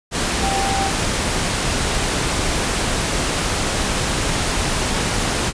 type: tone in noise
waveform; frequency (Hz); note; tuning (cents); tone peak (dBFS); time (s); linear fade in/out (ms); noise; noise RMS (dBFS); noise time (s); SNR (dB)
sine; 783; G5; -2; -21; 0.4-0.92; 50; pink; -20; 0.11-5.53; -4
effects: resampled to 22050 Hz